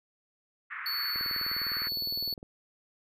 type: band-pass noise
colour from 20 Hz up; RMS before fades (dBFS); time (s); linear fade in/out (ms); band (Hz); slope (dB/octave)
white; -39; 0.7-1.89; 20; 1200 to 2100; 48
type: tone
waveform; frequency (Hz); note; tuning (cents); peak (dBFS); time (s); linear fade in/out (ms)
square; 4435; C#8; 0; -31; 0.86-2.34; 2
type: click train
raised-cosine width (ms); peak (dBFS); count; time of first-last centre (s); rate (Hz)
2; -32; 26; 1.16-2.429; 19.7
effects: none